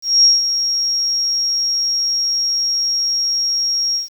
sine tone with ADSR envelope, 5588 Hz, F8, in tune, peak -6 dBFS, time 0.02-4.09 s, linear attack 220 ms, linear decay 170 ms, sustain -9 dB, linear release 140 ms, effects 7-bit

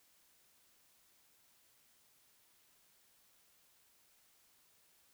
silence, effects white hiss -70 dBFS RMS until 5.13 s

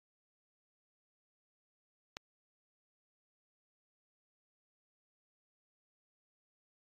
click, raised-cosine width 0.2 ms, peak -23 dBFS, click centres 2.169 s, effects AAC 32 kbps

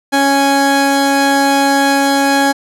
30% pulse tone pair together, 277.2 / 830.7 Hz, C#4 / G#5, 0 / 0 cents, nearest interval octave + perfect fifth, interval 1900 cents, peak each -10 dBFS, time 0.12-2.53 s, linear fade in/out 20 ms, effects low-pass 12000 Hz 12 dB/octave

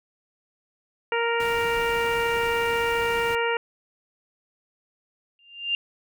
harmonic tone, 466.2 Hz, A#4, in tune, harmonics 1 / 2 / 3 / 4 / 5 / 6, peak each -25 / -28 / -30 / -31 / -32 / -33 dBFS, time 1.12-3.57 s, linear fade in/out 2 ms
pink noise, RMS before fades -38 dBFS, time 1.4-3.35 s, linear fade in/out 0 ms
sine tone with exponential growth, 2794 Hz, F7, in tune, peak -19 dBFS, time 5.39-5.75 s, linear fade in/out 1 ms, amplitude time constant 78 ms
effects none

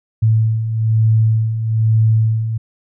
sine beating tone pair, 110 / 111.1 Hz, A2 / A2, 0 / +17 cents, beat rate 1.1 Hz, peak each -19 / -12 dBFS, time 0.22-2.58 s, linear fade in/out 10 ms, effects none

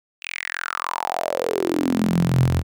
sawtooth tone with high-pass filter sweep, 43.44 Hz, F1, 8 cents flat, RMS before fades -22 dBFS, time 0.21-2.63 s, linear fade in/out 50 ms, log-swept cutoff 2700 to 92 Hz, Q 6.9, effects none

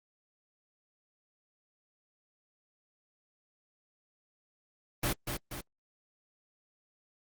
pink noise with echo, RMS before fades -30 dBFS, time 5.03-5.13 s, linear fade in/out 5 ms, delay 240 ms, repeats 2, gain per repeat -5 dB, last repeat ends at 5.61 s, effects Opus 32 kbps

